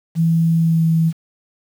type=tone with pitch glide; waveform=sine; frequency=164.8 to 163 Hz; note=E3 to E3; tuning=0 to -19 cents; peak=-12 dBFS; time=0.15-1.13 s; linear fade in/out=50 ms; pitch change=-19 cents; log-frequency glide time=0.57-0.85 s; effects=7-bit